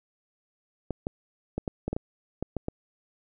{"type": "clicks", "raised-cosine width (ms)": 2, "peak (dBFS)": -16, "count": 10, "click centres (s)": [0.907, 1.069, 1.58, 1.678, 1.88, 1.93, 1.965, 2.426, 2.567, 2.684], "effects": []}